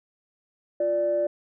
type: tone pair together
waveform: sine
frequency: 349 / 587.3 Hz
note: F4 / D5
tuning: -1 / 0 cents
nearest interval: major sixth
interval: 901 cents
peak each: -29 / -21 dBFS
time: 0.8-1.27 s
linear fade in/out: 5 ms
effects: tanh soft clip ceiling -15 dBFS